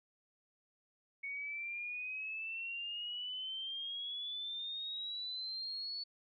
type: exponential sweep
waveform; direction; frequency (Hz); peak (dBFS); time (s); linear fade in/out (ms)
sine; up; 2219 to 4453; -39; 1.23-6.04; 10
effects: none